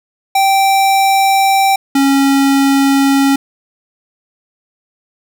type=tone pair in turn; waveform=square; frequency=780 / 275 Hz; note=G5 / C#4; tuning=-9 / -14 cents; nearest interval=octave + tritone; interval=1805 cents; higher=first; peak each=-9 dBFS; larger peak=neither; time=0.35-1.76 / 1.95-3.36 s; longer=neither; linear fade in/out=5 ms; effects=none